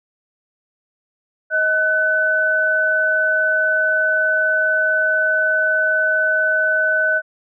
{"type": "tone pair together", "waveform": "sine", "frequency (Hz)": [628.7, 1504], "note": ["D#5", "F#6"], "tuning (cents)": [18, 28], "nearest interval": "octave + minor third", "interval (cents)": 1510, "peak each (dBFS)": [-21, -15], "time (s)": [1.5, 7.22], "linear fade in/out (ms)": 50, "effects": []}